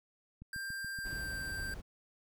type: click train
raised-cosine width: 5 ms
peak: -36 dBFS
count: 8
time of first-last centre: 0.42-1.414 s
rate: 7.04 Hz
type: tone with pitch glide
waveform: square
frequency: 1586 to 1572.3 Hz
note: G6 to G6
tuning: +20 to +5 cents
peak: -39 dBFS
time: 0.53-1.74 s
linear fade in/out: 2 ms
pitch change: -15 cents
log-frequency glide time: 0.99-1.31 s
type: noise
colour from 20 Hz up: brown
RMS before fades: -44 dBFS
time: 1.04-1.82 s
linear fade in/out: 20 ms
effects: none